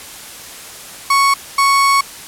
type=tone bursts at uneven times; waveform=35% pulse; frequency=1108.7 Hz; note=C#6; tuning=in tune; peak=-8 dBFS; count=2; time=1.1-1.34 / 1.58-2.01 s; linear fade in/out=5 ms; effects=white hiss -33 dBFS RMS until 2.27 s + low-pass 12000 Hz 12 dB/octave